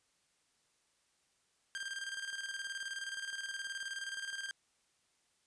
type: tone with tremolo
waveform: sawtooth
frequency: 1590 Hz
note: G6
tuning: 24 cents sharp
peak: -34 dBFS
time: 1.75-4.51 s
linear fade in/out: 0 ms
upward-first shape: square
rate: 19 Hz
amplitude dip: 55%
effects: white hiss -75 dBFS RMS until 5.46 s + resampled to 22050 Hz